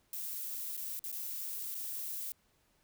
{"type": "noise with dropouts", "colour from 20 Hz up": "violet", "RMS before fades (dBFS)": -40, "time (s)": [0.13, 2.32], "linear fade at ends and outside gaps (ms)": 1, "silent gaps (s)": [[0.768, 0.775], [0.993, 1.04], [1.117, 1.126], [1.746, 1.751]], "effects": ["pink hiss -72 dBFS RMS until 2.83 s"]}